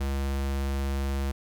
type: tone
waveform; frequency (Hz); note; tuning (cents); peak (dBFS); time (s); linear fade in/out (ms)
square; 68.6; C#2; -17; -27; 0-1.32; 10
effects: none